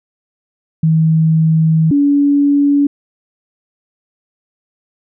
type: tone pair in turn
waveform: sine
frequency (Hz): 160 / 285.1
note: D#3 / C#4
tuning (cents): +49 / +49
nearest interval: minor seventh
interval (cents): 1000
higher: second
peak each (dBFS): -8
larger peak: neither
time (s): 0.83-1.91 / 1.91-2.87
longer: first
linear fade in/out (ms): 5
effects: none